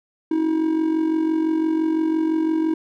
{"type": "tone with amplitude modulation", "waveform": "triangle", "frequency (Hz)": 319.2, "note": "D#4", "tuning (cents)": 44, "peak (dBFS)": -13, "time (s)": [0.31, 2.74], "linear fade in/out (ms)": 5, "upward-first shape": "sine", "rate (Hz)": 45.9, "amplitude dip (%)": 60, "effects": []}